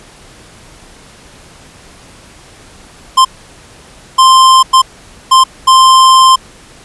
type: tone bursts at uneven times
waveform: square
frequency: 1046.5 Hz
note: C6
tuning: in tune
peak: -3 dBFS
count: 5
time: 3.17-3.25 / 4.18-4.63 / 4.73-4.82 / 5.31-5.44 / 5.67-6.36 s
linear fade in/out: 10 ms
effects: pink hiss -38 dBFS RMS until 6.84 s + resampled to 24000 Hz